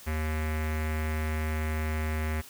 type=tone with low-pass filter; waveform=square; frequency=77.8 Hz; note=D#2; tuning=in tune; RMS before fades=-30 dBFS; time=0.06-2.42 s; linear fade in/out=20 ms; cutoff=2100 Hz; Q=3.3; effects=white hiss -49 dBFS RMS until 2.49 s